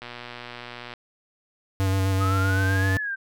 click train, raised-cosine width 0.3 ms, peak -21 dBFS, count 112, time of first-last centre 0.02-0.937 s, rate 121 Hz
square tone with vibrato, 95.9 Hz, G2, 37 cents flat, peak -21 dBFS, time 1.8-2.97 s, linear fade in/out 0 ms, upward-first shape square, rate 7.8 Hz, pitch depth 17 cents each way
sine linear two-way sweep, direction up then down, 1244.5 to 1760 to 1547 Hz, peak -26 dBFS, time 2.2-3.16 s, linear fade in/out 20 ms, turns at 2.96 s
effects none

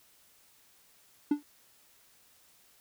triangle tone with exponential decay, 292.6 Hz, D4, 6 cents flat, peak -18 dBFS, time 1.31-1.43 s, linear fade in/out 5 ms, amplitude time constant 24 ms, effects white hiss -63 dBFS RMS until 2.8 s

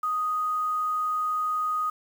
sine tone with quantisation, 1246 Hz, D#6, 2 cents sharp, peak -24 dBFS, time 0.03-1.9 s, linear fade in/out 5 ms, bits 8, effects none

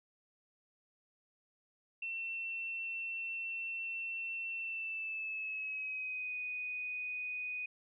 sine tone with pitch glide, 2697 to 2487 Hz, E7 to D#7, +39 to -1 cents, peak -37 dBFS, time 2.02-7.66 s, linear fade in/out 5 ms, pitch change -140 cents, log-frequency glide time 4.56-6.36 s, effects none

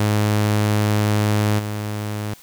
sawtooth tone with level steps, 105.2 Hz, G#2, 23 cents sharp, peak -12 / -20 dBFS, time 0-2.34 s, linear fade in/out 5 ms, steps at 1.58 s, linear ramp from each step 20 ms, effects white hiss -47 dBFS RMS until 2.42 s

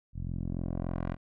10% pulse tone with low-pass filter sweep, 43.47 Hz, F1, 7 cents flat, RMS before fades -34 dBFS, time 0.13-1.17 s, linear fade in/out 50 ms, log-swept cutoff 110 to 2000 Hz, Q 0.83, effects none

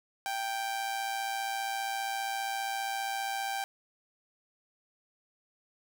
sawtooth tone with amplitude modulation, 785 Hz, G5, 2 cents sharp, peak -26 dBFS, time 0.26-3.64 s, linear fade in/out 0 ms, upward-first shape sine, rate 115 Hz, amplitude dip 45%, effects none

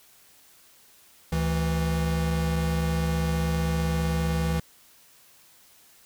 square tone pair together, 72.98 / 163.7 Hz, D2 / E3, -10 / -12 cents, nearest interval octave + major second, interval 1398 cents, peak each -28 / -26 dBFS, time 1.32-4.6 s, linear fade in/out 5 ms, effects white hiss -56 dBFS RMS until 6.05 s

